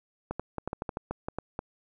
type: clicks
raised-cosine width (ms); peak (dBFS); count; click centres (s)
1; -18; 12; 0.31 / 0.396 / 0.583 / 0.676 / 0.731 / 0.821 / 0.892 / 0.971 / 1.11 / 1.285 / 1.386 / 1.591
effects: none